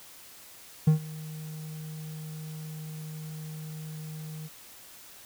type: tone with ADSR envelope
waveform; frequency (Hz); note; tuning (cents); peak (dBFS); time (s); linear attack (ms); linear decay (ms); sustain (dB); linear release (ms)
triangle; 155.56; D#3; 0; -13; 0.87-4.49; 7; 110; -22; 30
effects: white hiss -50 dBFS RMS until 5.25 s